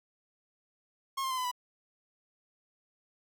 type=tone with pitch steps; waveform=45% pulse; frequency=1080 / 1055.9 / 1032.4 / 1009.4 / 986.9 Hz; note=C#6 / C6 / C6 / B5 / B5; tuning=-45 / +15 / -23 / +38 / -2 cents; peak=-31 dBFS; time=1.17-1.515 s; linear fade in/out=10 ms; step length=69 ms; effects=none